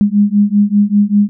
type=beating tone pair; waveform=sine; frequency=202.6 / 207.7 Hz; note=G#3 / G#3; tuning=-43 / 0 cents; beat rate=5.1 Hz; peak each=-11 dBFS; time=0.01-1.29 s; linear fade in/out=0 ms; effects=none